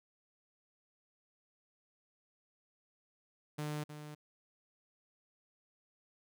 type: tone with echo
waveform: sawtooth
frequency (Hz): 150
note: D3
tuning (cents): +37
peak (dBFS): -33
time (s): 3.58-3.84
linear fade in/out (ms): 10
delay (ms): 310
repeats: 1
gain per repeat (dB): -9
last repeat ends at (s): 4.15
effects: none